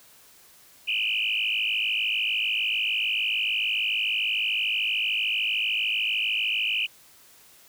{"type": "tone with frequency modulation", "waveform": "sine", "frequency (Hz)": 2723, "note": "F7", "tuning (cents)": -44, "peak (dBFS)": -23, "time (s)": [0.87, 6.87], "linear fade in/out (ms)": 20, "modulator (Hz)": 53.4, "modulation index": 5.5, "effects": ["white hiss -54 dBFS RMS until 7.68 s"]}